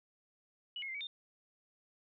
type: tone with pitch steps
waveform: sine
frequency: 2938 / 2167 / 2088 / 2268 / 3631 Hz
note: F#7 / C#7 / C7 / C#7 / A#7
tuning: -13 / -40 / -4 / +39 / -46 cents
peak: -39 dBFS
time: 0.76-1.07 s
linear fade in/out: 2 ms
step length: 62 ms
effects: none